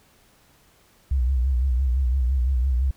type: tone with vibrato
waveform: sine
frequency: 64.1 Hz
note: C2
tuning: 35 cents flat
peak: -18 dBFS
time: 1.11-2.91 s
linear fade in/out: 5 ms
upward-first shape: sine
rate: 5.9 Hz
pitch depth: 110 cents each way
effects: pink hiss -58 dBFS RMS until 2.96 s